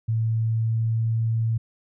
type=tone with pitch glide; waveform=sine; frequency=112.5 to 113.28 Hz; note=A2 to A#2; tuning=+39 to -49 cents; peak=-20 dBFS; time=0.08-1.58 s; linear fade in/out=10 ms; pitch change=+12 cents; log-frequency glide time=0.41-1.17 s; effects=none